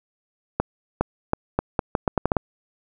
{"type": "accelerating click train", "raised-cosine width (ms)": 1, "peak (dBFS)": -5, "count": 11, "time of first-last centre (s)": [0.6, 2.368], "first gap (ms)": 410, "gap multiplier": 0.79, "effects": []}